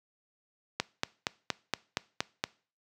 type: click train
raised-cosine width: 0.2 ms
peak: -10 dBFS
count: 8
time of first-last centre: 0.8-2.439 s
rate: 4.27 Hz
effects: noise-tail reverb RT60 0.4 s tail -22 dB re dry + high-pass 100 Hz 12 dB/octave